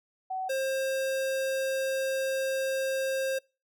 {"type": "tone pair in turn", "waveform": ["sine", "square"], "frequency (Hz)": [753, 532.5], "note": ["F#5", "C5"], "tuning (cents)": [30, 30], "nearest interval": "tritone", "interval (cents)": 600, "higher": "first", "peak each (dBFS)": [-30, -28], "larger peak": "second", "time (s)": [[0.3, 0.49], [0.49, 3.39]], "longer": "second", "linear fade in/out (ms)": 10, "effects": ["noise-tail reverb RT60 0.3 s tail -26 dB re dry"]}